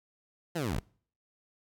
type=linear sweep; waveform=15% pulse; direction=down; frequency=180 to 33.19 Hz; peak=-24 dBFS; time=0.55-0.8 s; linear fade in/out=10 ms; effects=noise-tail reverb RT60 0.5 s tail -25 dB re dry